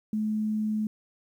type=tone; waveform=sine; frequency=214.8 Hz; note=A3; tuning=41 cents flat; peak=-25 dBFS; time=0.13-0.87 s; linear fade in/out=2 ms; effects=10-bit